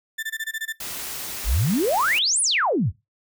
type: tone bursts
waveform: 35% pulse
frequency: 1775 Hz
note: A6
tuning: 15 cents sharp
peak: -24 dBFS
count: 8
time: 0.18-0.726 s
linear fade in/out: 10 ms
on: 49 ms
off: 22 ms
type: noise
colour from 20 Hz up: white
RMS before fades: -32 dBFS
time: 0.8-2.19 s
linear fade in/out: 5 ms
type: exponential two-way sweep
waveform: sine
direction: up then down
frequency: 41.2 to 10330 to 73.4 Hz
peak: -18 dBFS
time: 1.44-2.92 s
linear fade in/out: 50 ms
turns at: 2.41 s
effects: noise-tail reverb RT60 0.2 s tail -17 dB re dry